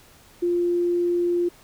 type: tone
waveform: sine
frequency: 349.2 Hz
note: F4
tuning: in tune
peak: -19 dBFS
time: 0.42-1.49 s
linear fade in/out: 10 ms
effects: pink hiss -52 dBFS RMS until 1.63 s